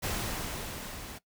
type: noise with level ramp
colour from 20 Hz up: pink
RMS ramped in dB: -32 to -44 dBFS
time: 0.02-1.19 s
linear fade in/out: 20 ms
effects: noise-tail reverb RT60 0.1 s tail -18 dB re dry